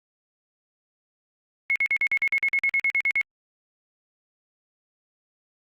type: tone bursts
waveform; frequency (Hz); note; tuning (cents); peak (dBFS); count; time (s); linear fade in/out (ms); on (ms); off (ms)
sine; 2178; C#7; -31; -19; 15; 1.7-3.213; 0; 57; 47
effects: Opus 48 kbps